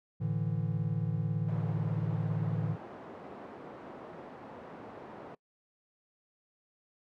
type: chord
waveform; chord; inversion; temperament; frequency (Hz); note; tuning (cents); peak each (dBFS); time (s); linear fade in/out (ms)
triangle; A suspended fourth; none; equal; 110 / 146.83 / 164.81; A2 / D3 / E3; 0 / 0 / 0; -32; 0.2-2.76; 20
type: band-pass noise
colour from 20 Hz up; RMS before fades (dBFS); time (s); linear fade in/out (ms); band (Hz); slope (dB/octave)
pink; -47; 1.48-5.35; 5; 230 to 990; 12
effects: noise-tail reverb RT60 0.1 s tail -24 dB re dry